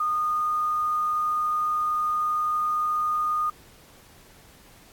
sine tone with quantisation, 1227 Hz, D#6, 25 cents flat, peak -22 dBFS, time 0-3.5 s, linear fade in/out 5 ms, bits 8, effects pink hiss -53 dBFS RMS until 4.92 s + AAC 64 kbps

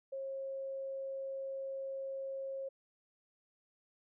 sine tone, 540 Hz, C#5, 45 cents flat, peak -38 dBFS, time 0.12-2.69 s, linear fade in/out 10 ms, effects none

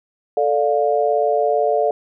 sine chord, D minor, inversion second, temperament just, 440.5 / 587.3 / 704.8 Hz, A4 / D5 / F5, +2 / 0 / +16 cents, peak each -19 dBFS, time 0.37-1.91 s, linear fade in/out 2 ms, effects none

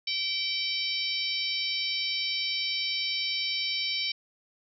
harmonic tone, 770 Hz, G5, 31 cents flat, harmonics 3 / 4 / 5 / 6 / 7, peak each -34 / -34 / -34 / -34 / -34 dBFS, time 0.07-4.12 s, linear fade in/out 5 ms, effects none

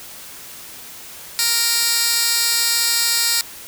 15% pulse tone with high-pass filter, 466.2 Hz, A#4, in tune, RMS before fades -18 dBFS, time 1.39-3.41 s, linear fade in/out 0 ms, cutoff 4100 Hz, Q 0.88, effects white hiss -37 dBFS RMS until 3.67 s

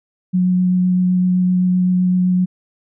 sine tone with vibrato, 182 Hz, F#3, 28 cents flat, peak -12 dBFS, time 0.33-2.46 s, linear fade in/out 20 ms, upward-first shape sine, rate 7.8 Hz, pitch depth 9 cents each way, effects none

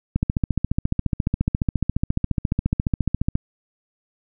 click train, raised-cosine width 5 ms, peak -7 dBFS, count 47, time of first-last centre 0.16-3.354 s, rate 14.4 Hz, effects none

